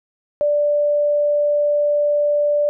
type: tone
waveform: sine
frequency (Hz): 587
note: D5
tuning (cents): -1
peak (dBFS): -14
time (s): 0.41-2.69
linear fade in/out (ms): 0
effects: none